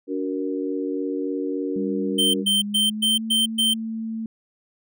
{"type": "chord", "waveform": "sine", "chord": "D augmented", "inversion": "none", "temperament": "equal with one note detuned", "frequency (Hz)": [286.6, 370, 466.2], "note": ["D4", "F#4", "A#4"], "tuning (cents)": [-42, 0, 0], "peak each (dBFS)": [-26, -29, -29], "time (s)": [0.07, 2.45], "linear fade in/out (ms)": 50}
{"type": "tone with pitch glide", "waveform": "sine", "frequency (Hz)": [199.1, 223.5], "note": ["G3", "A3"], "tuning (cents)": [27, 27], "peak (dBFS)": -26, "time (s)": [1.76, 4.26], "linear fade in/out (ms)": 2, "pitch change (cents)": 200, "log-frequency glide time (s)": [2.46, 3.25]}
{"type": "tone bursts", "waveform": "square", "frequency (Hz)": 3115, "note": "G7", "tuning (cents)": -12, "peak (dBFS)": -18, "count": 6, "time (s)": [2.18, 3.74], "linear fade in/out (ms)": 10, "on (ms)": 160, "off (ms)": 120}
{"effects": []}